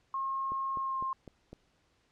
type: tone with pitch glide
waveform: sine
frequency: 1076 to 1061.2 Hz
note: C6 to C6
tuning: +48 to +24 cents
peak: -31 dBFS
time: 0.14-1.13 s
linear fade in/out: 2 ms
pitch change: -24 cents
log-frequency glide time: 0.79-0.99 s
type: click train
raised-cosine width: 2 ms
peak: -32 dBFS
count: 5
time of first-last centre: 0.52-1.53 s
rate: 3.96 Hz
effects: pink hiss -71 dBFS RMS until 2.11 s + low-pass 6000 Hz 12 dB/octave